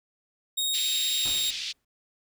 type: tone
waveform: sawtooth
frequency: 3747 Hz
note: A#7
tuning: 8 cents sharp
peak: -22 dBFS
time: 0.57-1.51 s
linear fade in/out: 10 ms
type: band-pass noise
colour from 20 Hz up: white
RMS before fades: -34 dBFS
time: 0.73-1.73 s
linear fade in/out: 20 ms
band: 2700 to 4700 Hz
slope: 24 dB/octave
type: noise with exponential decay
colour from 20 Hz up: pink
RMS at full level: -39 dBFS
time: 1.25-1.85 s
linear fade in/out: 5 ms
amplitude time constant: 130 ms
effects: none